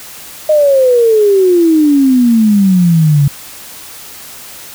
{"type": "exponential sweep", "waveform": "sine", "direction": "down", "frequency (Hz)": [623, 138.2], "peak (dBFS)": -5, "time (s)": [0.49, 3.28], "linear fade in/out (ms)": 5, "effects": ["white hiss -31 dBFS RMS until 4.74 s"]}